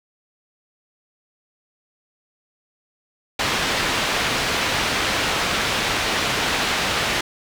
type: low-pass noise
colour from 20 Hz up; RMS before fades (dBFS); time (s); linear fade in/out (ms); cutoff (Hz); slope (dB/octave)
white; -22; 3.39-7.21; 5; 3300; 12
effects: none